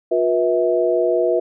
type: tone cluster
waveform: sine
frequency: 357.4 / 482.9 / 648 Hz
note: F4 / B4 / E5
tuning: +40 / -39 / -30 cents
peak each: -19 dBFS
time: 0.11-1.4 s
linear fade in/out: 10 ms
effects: none